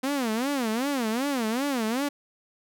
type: tone with vibrato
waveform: sawtooth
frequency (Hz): 250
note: B3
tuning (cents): +21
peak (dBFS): -21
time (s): 0.03-2.09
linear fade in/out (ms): 10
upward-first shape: sine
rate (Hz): 2.6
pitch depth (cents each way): 250
effects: none